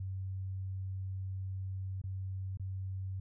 sine tone with dropouts, 95.1 Hz, F#2, 48 cents sharp, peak -36 dBFS, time 0-3.2 s, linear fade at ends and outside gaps 5 ms, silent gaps 2.017-2.038 / 2.573-2.596 s, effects none

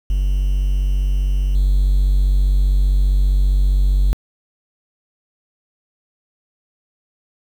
triangle tone with level steps, 47.59 Hz, F#1, 49 cents sharp, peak -12 / -9 dBFS, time 0.1-4.13 s, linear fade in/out 0 ms, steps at 1.55 s, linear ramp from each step 5 ms, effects tanh soft clip ceiling -5 dBFS + 7-bit

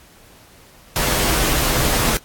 pink noise with comb filter, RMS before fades -18 dBFS, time 0.96-2.17 s, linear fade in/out 0 ms, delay 11 ms, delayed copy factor -0.5, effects pink hiss -48 dBFS RMS until 2.24 s + AAC 64 kbps

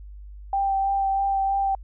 sine tone with vibrato, 784 Hz, G5, in tune, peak -20 dBFS, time 0.53-1.75 s, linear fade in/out 2 ms, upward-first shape sine, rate 3.1 Hz, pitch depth 14 cents each way, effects added 50 Hz sine -38 dBFS peak until 1.83 s

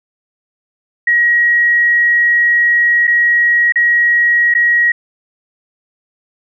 sine tone with dropouts, 1900 Hz, A#6, 33 cents sharp, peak -8 dBFS, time 1.07-4.92 s, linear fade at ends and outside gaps 5 ms, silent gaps 3.071-3.076 / 3.723-3.757 / 4.54-4.549 s, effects none

